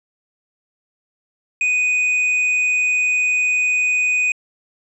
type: tone with tanh clipping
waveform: sine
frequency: 2488 Hz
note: D#7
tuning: 1 cent flat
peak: -16 dBFS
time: 1.61-4.32 s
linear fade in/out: 2 ms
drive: 5 dB
effects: resampled to 22050 Hz